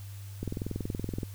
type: click train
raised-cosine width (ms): 3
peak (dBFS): -20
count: 18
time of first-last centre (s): 0.43-1.232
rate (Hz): 21.2
effects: added 99 Hz sine -40 dBFS peak until 1.34 s + white hiss -54 dBFS RMS until 1.34 s